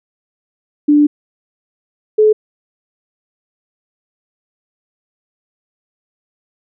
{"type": "tone pair in turn", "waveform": "sine", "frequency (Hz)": [294.6, 429.1], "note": ["D4", "A4"], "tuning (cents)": [6, -43], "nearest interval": "perfect fifth", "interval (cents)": 651, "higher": "second", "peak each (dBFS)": -6, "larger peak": "neither", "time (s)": [[0.88, 1.07], [2.18, 2.33]], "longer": "first", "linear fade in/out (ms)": 10, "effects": []}